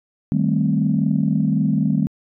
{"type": "chord", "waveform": "sine", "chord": "A half-diminished seventh", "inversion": "second", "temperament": "equal", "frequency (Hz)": [155.56, 196, 220, 261.6], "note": ["Eb3", "G3", "A3", "C4"], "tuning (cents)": [0, 0, 0, 0], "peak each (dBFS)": [-20, -20, -21, -23], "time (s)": [0.32, 2.07], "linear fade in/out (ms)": 0, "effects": ["tanh soft clip ceiling -6 dBFS"]}